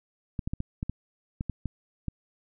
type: clicks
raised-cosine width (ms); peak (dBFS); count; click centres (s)
5; -18; 10; 0.392 / 0.475 / 0.535 / 0.604 / 0.829 / 0.896 / 1.409 / 1.497 / 1.657 / 2.083
effects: none